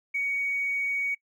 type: tone with tanh clipping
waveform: triangle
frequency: 2243 Hz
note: C#7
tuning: 20 cents sharp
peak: -25 dBFS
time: 0.14-1.15 s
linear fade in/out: 10 ms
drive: 1 dB
effects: noise-tail reverb RT60 0.1 s tail -21 dB re dry